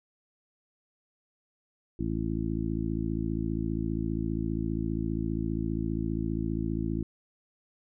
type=harmonic tone; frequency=55 Hz; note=A1; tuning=in tune; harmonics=1 / 2 / 3 / 4 / 5 / 6; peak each=-35 / -35 / -35 / -35 / -35 / -35 dBFS; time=1.99-7.03 s; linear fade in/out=5 ms; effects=none